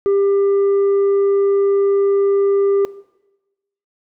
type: tone with tanh clipping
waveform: triangle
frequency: 397.6 Hz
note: G4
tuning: 25 cents sharp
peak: -13 dBFS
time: 0.06-2.85 s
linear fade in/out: 0 ms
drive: 8 dB
effects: noise-tail reverb RT60 1.0 s tail -19 dB re dry